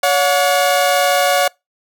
sawtooth tone pair together, 566 / 723.9 Hz, C#5 / F#5, +36 / -38 cents, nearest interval major third, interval 426 cents, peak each -11 dBFS, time 0.03-1.48 s, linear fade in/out 5 ms, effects noise-tail reverb RT60 0.2 s tail -25 dB re dry

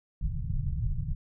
pink low-pass noise, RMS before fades -30 dBFS, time 0.21-1.15 s, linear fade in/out 10 ms, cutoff 160 Hz, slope 48 dB/octave, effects none

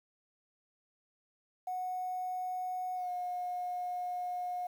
sine tone with pitch glide, 735 to 719.5 Hz, F#5 to F#5, -12 to -49 cents, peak -33 dBFS, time 1.67-4.67 s, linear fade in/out 5 ms, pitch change -37 cents, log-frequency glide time 2.95-3.1 s, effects tanh soft clip ceiling -30 dBFS + 10-bit

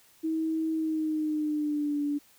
sine tone with pitch glide, 320 to 290.1 Hz, D#4 to D4, +49 to -21 cents, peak -26 dBFS, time 0.23-2.19 s, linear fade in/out 20 ms, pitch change -170 cents, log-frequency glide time 0.72-2.02 s, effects white hiss -60 dBFS RMS until 2.38 s

